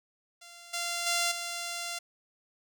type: tone with level steps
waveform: 5% pulse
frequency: 691 Hz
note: F5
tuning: 19 cents flat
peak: -37 / -20 / -15 / -23 dBFS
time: 0.41-1.99 s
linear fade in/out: 10 ms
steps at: 0.73 / 1.06 / 1.31 s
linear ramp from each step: 10 ms
effects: none